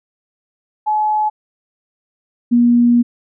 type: tone pair in turn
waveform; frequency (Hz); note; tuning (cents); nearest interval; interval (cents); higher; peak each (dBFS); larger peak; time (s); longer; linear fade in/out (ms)
sine; 853 / 239.4; G#5 / A#3; +46 / +46; octave + minor seventh; 2200; first; -13 / -8; second; 0.86-1.3 / 2.51-3.03; second; 20
effects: none